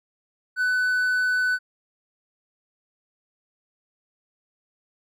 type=tone; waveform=triangle; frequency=1499 Hz; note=F#6; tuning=22 cents sharp; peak=-18 dBFS; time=0.56-1.59 s; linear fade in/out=50 ms; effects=none